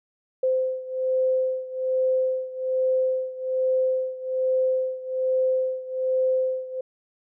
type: beating tone pair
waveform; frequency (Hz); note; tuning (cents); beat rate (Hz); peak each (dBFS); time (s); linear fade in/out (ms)
sine; 517 / 518.2; C5 / C5; -21 / -17; 1.2; -23 / -26; 0.43-6.81; 5
effects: none